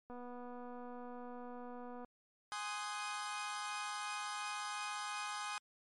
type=click train; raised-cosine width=1 ms; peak=-37 dBFS; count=478; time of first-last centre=0.1-2.047 s; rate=245 Hz
type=chord; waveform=sawtooth; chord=Ab dominant seventh; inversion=none; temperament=equal with one note detuned; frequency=830.6 / 1046.5 / 1244.5 / 1506.7 Hz; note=Ab5 / C6 / Eb6 / Gb6; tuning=0 / 0 / 0 / +31 cents; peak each=-41 / -43 / -40 / -46 dBFS; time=2.52-5.58 s; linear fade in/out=0 ms
effects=MP3 48 kbps